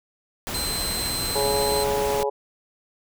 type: noise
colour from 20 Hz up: pink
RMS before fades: -30 dBFS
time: 0.47-2.23 s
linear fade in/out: 0 ms
type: tone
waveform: 25% pulse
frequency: 4094 Hz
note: C8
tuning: 38 cents flat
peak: -22 dBFS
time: 0.54-1.84 s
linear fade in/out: 5 ms
type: harmonic tone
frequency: 140 Hz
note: C#3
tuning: 18 cents sharp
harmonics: 3 / 4 / 5 / 6 / 7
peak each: -24 / -27 / -38 / -28 / -33 dBFS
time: 1.35-2.3 s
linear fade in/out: 10 ms
effects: none